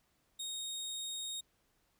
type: tone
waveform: 25% pulse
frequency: 3729 Hz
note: A#7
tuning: in tune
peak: -35 dBFS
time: 0.39-1.41 s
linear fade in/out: 10 ms
effects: pink hiss -75 dBFS RMS until 1.99 s